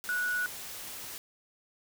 sine tone in noise, 1469 Hz, F#6, 13 cents flat, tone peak -28 dBFS, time 0.09-0.46 s, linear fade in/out 0 ms, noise white, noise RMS -42 dBFS, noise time 0.04-1.18 s, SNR +11 dB, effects none

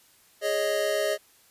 square chord, Ab suspended fourth, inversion none, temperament equal, 415.3 / 554.4 / 622.3 Hz, Ab4 / Db5 / Eb5, 0 / 0 / 0 cents, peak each -31 / -31 / -27 dBFS, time 0.41-1.18 s, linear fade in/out 50 ms, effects white hiss -59 dBFS RMS until 1.5 s + resampled to 32000 Hz

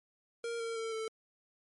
square tone with pitch steps, 466.2 / 458.2 / 450.3 / 442.6 Hz, A#4 / A#4 / A4 / A4, 0 / -30 / +40 / +10 cents, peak -36 dBFS, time 0.44-1.08 s, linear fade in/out 2 ms, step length 160 ms, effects MP3 48 kbps

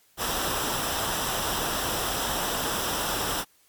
pink noise with comb filter, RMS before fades -28 dBFS, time 0.17-3.45 s, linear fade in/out 50 ms, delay 0.45 ms, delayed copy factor -0.6, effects white hiss -62 dBFS RMS until 3.68 s + MP3 96 kbps

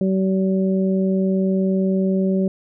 harmonic tone, 190.3 Hz, F#3, 49 cents sharp, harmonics 1 / 2 / 3, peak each -17 / -23 / -27 dBFS, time 0.01-2.48 s, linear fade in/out 2 ms, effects none

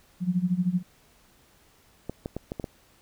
sine tone with tremolo, 179.9 Hz, F#3, 48 cents flat, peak -19 dBFS, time 0.2-0.83 s, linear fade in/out 50 ms, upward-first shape sine, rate 13 Hz, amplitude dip 85%
clicks, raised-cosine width 2 ms, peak -18 dBFS, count 6, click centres 2.096 / 2.259 / 2.366 / 2.519 / 2.598 / 2.642 s
effects pink hiss -60 dBFS RMS until 3.01 s

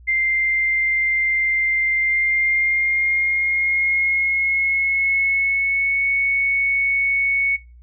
sine tone with pitch glide, 2093 to 2217 Hz, C7 to C#7, 0 to 0 cents, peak -16 dBFS, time 0.07-7.57 s, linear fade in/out 20 ms, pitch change +100 cents, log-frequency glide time 1.96-6.06 s, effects noise-tail reverb RT60 0.3 s tail -22 dB re dry + added 60 Hz sine -42 dBFS peak until 7.82 s

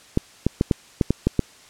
clicks, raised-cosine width 3 ms, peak -4 dBFS, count 8, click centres 0.174 / 0.466 / 0.611 / 0.712 / 1.012 / 1.106 / 1.27 / 1.393 s, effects white hiss -49 dBFS RMS until 1.69 s + low-pass 8000 Hz 12 dB/octave

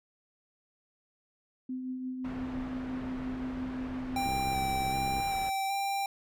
sine tone with tremolo, 256.4 Hz, C4, 35 cents flat, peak -32 dBFS, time 1.69-4.28 s, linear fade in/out 5 ms, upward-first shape triangle, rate 5.8 Hz, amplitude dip 40%
pink low-pass noise, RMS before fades -43 dBFS, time 2.24-5.5 s, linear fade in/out 10 ms, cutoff 1800 Hz, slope 12 dB/octave
square tone with vibrato, 784 Hz, G5, in tune, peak -30 dBFS, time 4.16-6.06 s, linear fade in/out 2 ms, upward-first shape square, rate 1.3 Hz, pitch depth 14 cents each way
click train, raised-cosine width 3 ms, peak -26 dBFS, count 63, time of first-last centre 4.26-5.199 s, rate 66 Hz
effects none

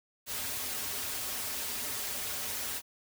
white noise with comb filter, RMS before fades -36 dBFS, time 0.26-2.82 s, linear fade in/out 50 ms, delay 5.9 ms, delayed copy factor -0.75, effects none

